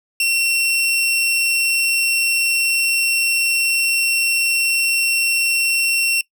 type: tone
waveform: sawtooth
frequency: 2721 Hz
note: F7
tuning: 46 cents flat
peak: -12 dBFS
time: 0.2-6.21 s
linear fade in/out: 2 ms
effects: noise-tail reverb RT60 0.1 s tail -20 dB re dry